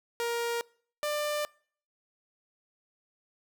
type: tone pair in turn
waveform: sawtooth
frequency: 470 / 594.7 Hz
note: A#4 / D5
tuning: +14 / +22 cents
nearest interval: major third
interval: 408 cents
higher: second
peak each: -25 dBFS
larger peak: neither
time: 0.2-0.61 / 1.03-1.45 s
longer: second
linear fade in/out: 0 ms
effects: noise-tail reverb RT60 0.5 s tail -25 dB re dry